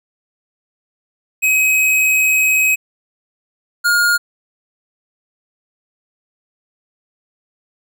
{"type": "tone pair in turn", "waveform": "square", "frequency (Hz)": [2537, 1423.8], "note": ["D#7", "F6"], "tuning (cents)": [33, 33], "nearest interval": "minor seventh", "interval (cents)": 1000, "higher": "first", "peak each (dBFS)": -12, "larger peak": "neither", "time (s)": [[1.42, 2.76], [3.84, 4.18]], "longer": "first", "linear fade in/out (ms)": 20, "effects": []}